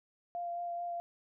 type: tone with vibrato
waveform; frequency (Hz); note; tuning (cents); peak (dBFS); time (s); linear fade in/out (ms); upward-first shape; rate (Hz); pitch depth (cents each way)
sine; 694; F5; -11; -35; 0.35-1; 0; sine; 4.6; 12
effects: none